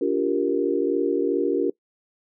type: chord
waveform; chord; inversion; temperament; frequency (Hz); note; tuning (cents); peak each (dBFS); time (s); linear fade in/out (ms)
sine; G minor seventh; second; equal with one note detuned; 287.5 / 349.2 / 392 / 466.2; D4 / F4 / G4 / Bb4; -37 / 0 / 0 / 0; -25; 0.01-1.7; 5
effects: noise-tail reverb RT60 0.1 s tail -21 dB re dry